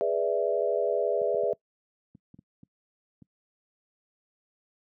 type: chord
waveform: sine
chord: E dominant seventh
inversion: first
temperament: equal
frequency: 415.3 / 493.9 / 587.3 / 659.3 Hz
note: G#4 / B4 / D5 / E5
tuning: 0 / 0 / 0 / 0 cents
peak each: -29 dBFS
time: 0.01-1.53 s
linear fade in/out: 0 ms
type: clicks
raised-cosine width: 5 ms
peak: -31 dBFS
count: 9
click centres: 1.216 / 1.345 / 1.435 / 1.533 / 2.151 / 2.343 / 2.39 / 2.633 / 3.222 s
effects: noise-tail reverb RT60 0.1 s tail -23 dB re dry + high-pass 200 Hz 12 dB/octave